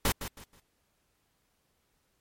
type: noise with echo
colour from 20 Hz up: pink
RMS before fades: -26 dBFS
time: 0.05-0.12 s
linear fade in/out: 2 ms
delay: 160 ms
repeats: 3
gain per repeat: -11 dB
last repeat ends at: 0.6 s
effects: pink hiss -74 dBFS RMS until 2.2 s + MP3 64 kbps